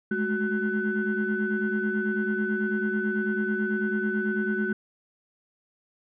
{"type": "tone cluster", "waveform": "sine", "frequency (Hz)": [207.7, 216.8, 370.3, 1499], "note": ["G#3", "A3", "F#4", "F#6"], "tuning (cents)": [0, -25, 1, 22], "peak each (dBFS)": -29, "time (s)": [0.11, 4.73], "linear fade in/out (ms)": 5, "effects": ["tanh soft clip ceiling -16 dBFS"]}